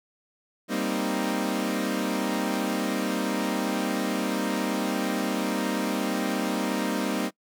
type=chord; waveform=sawtooth; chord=C minor seventh; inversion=second; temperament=equal; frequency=196 / 233.1 / 261.6 / 311.1 Hz; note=G3 / Bb3 / C4 / Eb4; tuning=0 / 0 / 0 / 0 cents; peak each=-27 dBFS; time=0.68-7.31 s; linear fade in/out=50 ms; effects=noise-tail reverb RT60 0.1 s tail -23 dB re dry